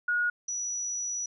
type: tone pair in turn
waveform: sine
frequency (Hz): 1446 / 5878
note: F#6 / F#8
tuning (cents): -40 / -12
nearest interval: 2 octaves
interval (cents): 2428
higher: second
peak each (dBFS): -24 / -30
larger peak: first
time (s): 0.08-0.3 / 0.48-1.26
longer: second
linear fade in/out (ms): 5
effects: none